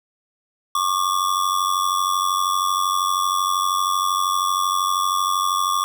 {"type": "ring-modulated tone", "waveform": "square", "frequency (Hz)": 1142, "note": "D6", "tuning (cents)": -49, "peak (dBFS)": -16, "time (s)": [0.75, 5.84], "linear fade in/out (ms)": 0, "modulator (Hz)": 46.4, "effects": []}